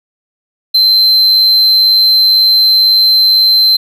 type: tone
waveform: triangle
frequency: 4099 Hz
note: C8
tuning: 36 cents flat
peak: -4 dBFS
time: 0.74-3.77 s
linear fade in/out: 10 ms
effects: none